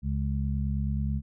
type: harmonic tone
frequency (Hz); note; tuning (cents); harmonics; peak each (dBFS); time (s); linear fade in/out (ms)
69.3; C#2; 0; 1 / 2 / 3; -28 / -31 / -33; 0.02-1.22; 50
effects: none